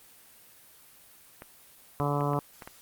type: clicks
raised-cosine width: 0.5 ms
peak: -26 dBFS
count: 5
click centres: 1.421 / 2.208 / 2.334 / 2.622 / 2.675 s
type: harmonic tone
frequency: 144.2 Hz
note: D3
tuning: 31 cents flat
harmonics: 1 / 2 / 3 / 4 / 5 / 6 / 7 / 8 / 9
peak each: -29 / -34 / -34 / -35 / -35 / -39 / -34 / -37 / -40 dBFS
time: 2-2.39 s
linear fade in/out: 0 ms
effects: white hiss -55 dBFS RMS until 2.81 s + Opus 32 kbps